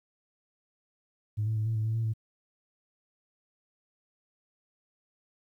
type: tone with pitch steps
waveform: sine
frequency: 106.1 / 110.2 / 108 / 112.4 / 108.7 / 111 / 113.7 / 110.5 Hz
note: G#2 / A2 / A2 / A2 / A2 / A2 / A#2 / A2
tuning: +38 / +3 / -32 / +37 / -21 / +16 / -43 / +8 cents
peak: -25 dBFS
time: 1.37-2.138 s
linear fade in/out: 20 ms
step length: 96 ms
effects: tanh soft clip ceiling -23 dBFS + 11-bit